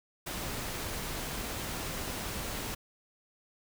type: noise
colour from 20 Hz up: pink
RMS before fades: -37 dBFS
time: 0.26-2.75 s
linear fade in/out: 10 ms
effects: none